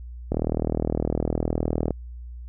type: click train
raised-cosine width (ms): 2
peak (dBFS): -10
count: 64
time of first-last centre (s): 0.32-1.907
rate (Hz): 39.7
effects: added 60 Hz sine -35 dBFS peak until 2.48 s